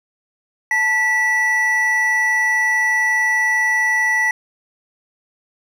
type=tone pair together; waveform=triangle; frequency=877 / 1955.2 Hz; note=A5 / B6; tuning=-6 / -18 cents; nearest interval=octave + major second; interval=1388 cents; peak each=-22 / -13 dBFS; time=0.71-4.31 s; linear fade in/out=2 ms; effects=none